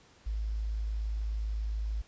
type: tone with quantisation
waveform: sine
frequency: 53.5 Hz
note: A1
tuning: 48 cents flat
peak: -30 dBFS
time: 0.26-2.02 s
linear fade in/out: 10 ms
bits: 10
effects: pink hiss -60 dBFS RMS until 2.07 s + resampled to 16000 Hz